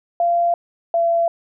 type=tone pair in turn; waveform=sine; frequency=689 / 676.4 Hz; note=F5 / E5; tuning=-24 / +44 cents; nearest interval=unison; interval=32 cents; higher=first; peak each=-14 dBFS; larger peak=neither; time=0.2-0.54 / 0.94-1.28 s; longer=neither; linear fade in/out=2 ms; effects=none